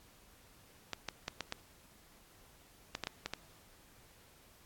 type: clicks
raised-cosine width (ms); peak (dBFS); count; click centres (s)
0.2; -19; 10; 0.933 / 1.087 / 1.281 / 1.407 / 1.524 / 2.951 / 3.037 / 3.071 / 3.26 / 3.336
effects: pink hiss -62 dBFS RMS until 4.65 s + AAC 64 kbps